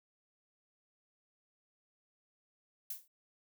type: noise with exponential decay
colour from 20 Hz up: violet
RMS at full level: -36 dBFS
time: 2.9-3.08 s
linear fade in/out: 5 ms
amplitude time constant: 39 ms
effects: none